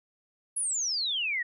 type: exponential sweep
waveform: sine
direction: down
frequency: 10730 to 1844 Hz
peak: -27 dBFS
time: 0.56-1.43 s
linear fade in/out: 10 ms
effects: none